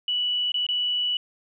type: tone with dropouts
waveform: sine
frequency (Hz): 2953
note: F#7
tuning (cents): -4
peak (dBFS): -22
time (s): 0.08-1.17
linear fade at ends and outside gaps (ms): 2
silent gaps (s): 0.519-0.542 / 0.666-0.688
effects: none